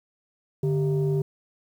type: tone pair together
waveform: sine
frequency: 147.39 / 392 Hz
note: D3 / G4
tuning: +7 / 0 cents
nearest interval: octave + perfect fourth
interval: 1693 cents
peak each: -21 / -24 dBFS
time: 0.63-1.22 s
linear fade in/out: 5 ms
effects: tanh soft clip ceiling -17 dBFS + 9-bit